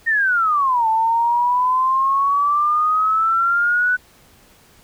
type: exponential two-way sweep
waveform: sine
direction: down then up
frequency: 1864.7 to 880 to 1497 Hz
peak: -14 dBFS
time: 0.06-3.97 s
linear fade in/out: 20 ms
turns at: 0.88 s
effects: pink hiss -51 dBFS RMS until 4.83 s